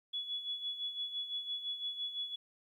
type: tone with tremolo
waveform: sine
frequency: 3396 Hz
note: G#7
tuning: 38 cents sharp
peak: -34 dBFS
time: 0.13-2.36 s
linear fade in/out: 10 ms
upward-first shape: sine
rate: 5.9 Hz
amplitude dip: 65%
effects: 12-bit

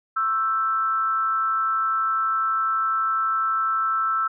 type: tone with amplitude modulation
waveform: sine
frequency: 1324 Hz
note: E6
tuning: 7 cents sharp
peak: -17 dBFS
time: 0.16-4.28 s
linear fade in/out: 10 ms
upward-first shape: sine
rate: 232 Hz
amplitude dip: 60%
effects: none

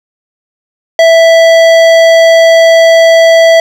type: tone with hard clipping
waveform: sine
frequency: 659.3 Hz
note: E5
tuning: in tune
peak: -3 dBFS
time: 0.99-3.6 s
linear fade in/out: 2 ms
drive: 14 dB
effects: none

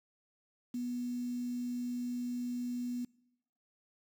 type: tone with quantisation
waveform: sine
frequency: 244.7 Hz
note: B3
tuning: 16 cents flat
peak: -34 dBFS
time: 0.74-3.05 s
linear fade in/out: 5 ms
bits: 9
effects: noise-tail reverb RT60 0.9 s tail -25 dB re dry

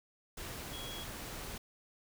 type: tone in noise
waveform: sine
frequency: 3323 Hz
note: G#7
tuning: in tune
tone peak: -45 dBFS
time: 0.73-1.04 s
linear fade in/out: 5 ms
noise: pink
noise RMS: -44 dBFS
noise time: 0.37-1.58 s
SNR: -4 dB
effects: none

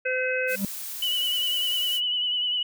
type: harmonic tone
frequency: 512 Hz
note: C5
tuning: 38 cents flat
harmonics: 1 / 3 / 4 / 5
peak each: -27 / -28 / -35 / -29 dBFS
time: 0.05-0.56 s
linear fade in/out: 10 ms
type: noise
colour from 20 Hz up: blue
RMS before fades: -35 dBFS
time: 0.47-2.01 s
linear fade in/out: 50 ms
type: tone with exponential growth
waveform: triangle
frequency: 198.4 Hz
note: G3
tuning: 21 cents sharp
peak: -18 dBFS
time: 0.49-0.65 s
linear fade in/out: 2 ms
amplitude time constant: 34 ms
type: tone with vibrato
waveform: sine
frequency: 2960 Hz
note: F#7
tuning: in tune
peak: -23 dBFS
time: 1.02-2.63 s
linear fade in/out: 5 ms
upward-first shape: sine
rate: 10 Hz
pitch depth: 40 cents each way
effects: none

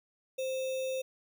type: tone with sample-and-hold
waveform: sine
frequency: 523.3 Hz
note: C5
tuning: in tune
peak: -31 dBFS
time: 0.38-1.02 s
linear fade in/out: 10 ms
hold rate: 3150 Hz
effects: none

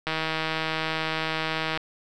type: click train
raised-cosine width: 0.3 ms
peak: -11 dBFS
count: 272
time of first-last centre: 0.07-1.774 s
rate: 159 Hz
effects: none

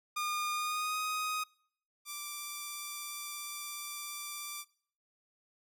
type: tone with pitch glide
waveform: sawtooth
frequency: 1214 to 1251.7 Hz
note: D#6 to D#6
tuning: -43 to +10 cents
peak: -29 dBFS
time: 0.16-1.44 s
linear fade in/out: 10 ms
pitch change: +53 cents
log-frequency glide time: 0.52-0.98 s
type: tone with vibrato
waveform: 5% pulse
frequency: 1174.7 Hz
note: D6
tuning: in tune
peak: -28 dBFS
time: 2.05-4.65 s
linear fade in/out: 50 ms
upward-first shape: triangle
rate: 17 Hz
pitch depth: 13 cents each way
effects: noise-tail reverb RT60 0.6 s tail -25 dB re dry

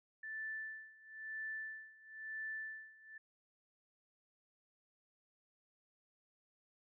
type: tone with tremolo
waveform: sine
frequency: 1760 Hz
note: A6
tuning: in tune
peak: -40 dBFS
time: 0.23-3.18 s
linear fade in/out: 5 ms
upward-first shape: sine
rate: 1 Hz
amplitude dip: 90%
effects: none

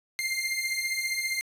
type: beating tone pair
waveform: sawtooth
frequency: 2093 / 2108 Hz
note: C7 / C7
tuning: 0 / +12 cents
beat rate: 15 Hz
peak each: -29 / -26 dBFS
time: 0.19-1.41 s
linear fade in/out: 0 ms
effects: resampled to 32000 Hz + 10-bit

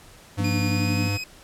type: tone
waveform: square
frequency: 100.9 Hz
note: G#2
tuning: 49 cents flat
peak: -24 dBFS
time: 0.37-1.18 s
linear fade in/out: 20 ms
type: chord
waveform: sine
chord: Bb major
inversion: second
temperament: just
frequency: 174.81 / 233.1 / 291.4 Hz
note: F3 / Bb3 / D4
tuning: +2 / 0 / -13 cents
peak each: -29 dBFS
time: 0.39-1.08 s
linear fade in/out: 5 ms
type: tone with pitch glide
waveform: 25% pulse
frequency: 2446 to 2523 Hz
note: D#7 to D#7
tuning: -30 to +23 cents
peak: -26 dBFS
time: 0.44-1.24 s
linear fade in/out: 5 ms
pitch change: +53 cents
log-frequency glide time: 0.66-1.08 s
effects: pink hiss -49 dBFS RMS until 1.43 s + low-pass 12000 Hz 12 dB/octave

